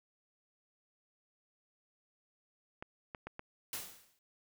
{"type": "clicks", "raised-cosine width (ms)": 0.5, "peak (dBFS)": -28, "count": 4, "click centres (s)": [2.825, 3.148, 3.27, 3.394]}
{"type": "noise with exponential decay", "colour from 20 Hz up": "white", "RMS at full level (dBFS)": -38, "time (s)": [3.73, 4.19], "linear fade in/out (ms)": 2, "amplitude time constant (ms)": 98}
{"effects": []}